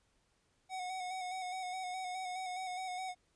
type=tone with vibrato; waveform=square; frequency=740 Hz; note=F#5; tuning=in tune; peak=-39 dBFS; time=0.69-3.15 s; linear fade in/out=50 ms; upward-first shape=square; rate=4.8 Hz; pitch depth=29 cents each way; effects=pink hiss -75 dBFS RMS until 3.35 s + resampled to 22050 Hz